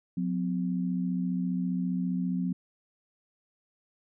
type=tone pair together; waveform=sine; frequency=180.5 / 255.4 Hz; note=F#3 / C4; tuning=-43 / -42 cents; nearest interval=tritone; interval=601 cents; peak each=-28 / -32 dBFS; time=0.17-2.53 s; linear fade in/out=5 ms; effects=none